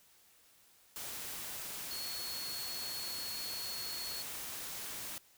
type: tone in noise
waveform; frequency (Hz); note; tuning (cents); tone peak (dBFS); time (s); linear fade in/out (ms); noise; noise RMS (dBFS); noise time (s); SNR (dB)
sine; 4351; C#8; -33; -41; 1.91-4.22; 0; white; -43; 0.96-5.18; -1
effects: white hiss -65 dBFS RMS until 5.37 s